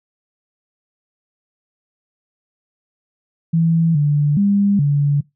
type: tone with pitch steps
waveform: sine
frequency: 164.9 / 146.5 / 201 / 143.7 Hz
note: E3 / D3 / G3 / D3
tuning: +1 / -4 / +44 / -37 cents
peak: -12 dBFS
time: 3.53-5.21 s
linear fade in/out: 10 ms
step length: 420 ms
effects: noise-tail reverb RT60 0.2 s tail -23 dB re dry